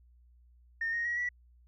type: tone with pitch steps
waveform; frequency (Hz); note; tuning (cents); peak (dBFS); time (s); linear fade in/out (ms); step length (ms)
sine; 1827 / 1866.5 / 1906.8 / 1948; A#6 / A#6 / A#6 / B6; -35 / +2 / +39 / -24; -29; 0.81-1.29; 5; 120
effects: tanh soft clip ceiling -25 dBFS + added 60 Hz sine -58 dBFS peak until 1.67 s